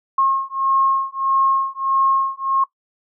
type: beating tone pair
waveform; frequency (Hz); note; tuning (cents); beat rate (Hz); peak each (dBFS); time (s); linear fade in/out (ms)
sine; 1078 / 1079.6; C#6 / C#6; -49 / -46; 1.6; -19; 0.18-2.64; 5
effects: noise-tail reverb RT60 0.1 s tail -18 dB re dry